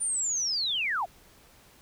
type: linear sweep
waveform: sine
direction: down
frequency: 9397 to 607 Hz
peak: -26 dBFS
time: 0-1.06 s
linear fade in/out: 20 ms
effects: pink hiss -57 dBFS RMS until 1.81 s